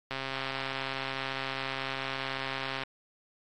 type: click train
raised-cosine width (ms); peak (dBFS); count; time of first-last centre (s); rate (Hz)
0.3; -18; 366; 0.11-2.834; 134
effects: AAC 32 kbps